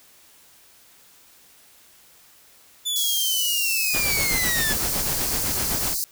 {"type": "linear sweep", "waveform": "sawtooth", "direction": "down", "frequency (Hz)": [3511, 1700], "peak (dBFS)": -20, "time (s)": [2.85, 4.74], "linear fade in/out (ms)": 20}
{"type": "high-pass noise", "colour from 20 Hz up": "white", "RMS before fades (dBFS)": -26, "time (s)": [2.96, 6.04], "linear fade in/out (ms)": 0, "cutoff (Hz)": 4100, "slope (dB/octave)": 96}
{"type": "noise with tremolo", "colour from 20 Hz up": "pink", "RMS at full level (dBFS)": -27, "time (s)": [3.93, 5.95], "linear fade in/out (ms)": 20, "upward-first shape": "sine", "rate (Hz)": 7.9, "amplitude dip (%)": 55}
{"effects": ["white hiss -53 dBFS RMS until 6.11 s"]}